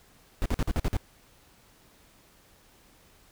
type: noise bursts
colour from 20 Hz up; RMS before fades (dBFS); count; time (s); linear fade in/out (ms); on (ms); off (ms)
brown; -25; 7; 0.42-0.967; 0; 37; 48
effects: pink hiss -59 dBFS RMS until 3.31 s